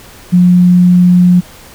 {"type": "tone", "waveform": "sine", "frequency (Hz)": 178.6, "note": "F3", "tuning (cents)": 39, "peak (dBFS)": -3, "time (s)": [0.32, 1.41], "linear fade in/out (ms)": 20, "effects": ["pink hiss -36 dBFS RMS until 1.74 s"]}